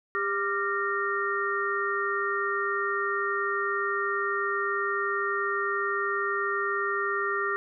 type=tone cluster; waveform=sine; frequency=399.6 / 1182 / 1389 / 1846 Hz; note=G4 / D6 / F6 / A#6; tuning=+33 / +11 / -10 / -17 cents; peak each=-31 dBFS; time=0.15-7.56 s; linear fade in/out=0 ms; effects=none